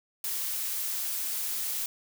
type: noise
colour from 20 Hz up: blue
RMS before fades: -32 dBFS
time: 0.24-1.86 s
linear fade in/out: 2 ms
effects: none